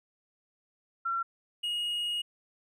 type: tone pair in turn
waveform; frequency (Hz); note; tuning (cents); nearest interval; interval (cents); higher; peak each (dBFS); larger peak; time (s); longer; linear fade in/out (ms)
sine / triangle; 1360 / 2877; F6 / F#7; -46 / -49; octave + minor second; 1297; second; -28; neither; 1.05-1.23 / 1.63-2.22; second; 10
effects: none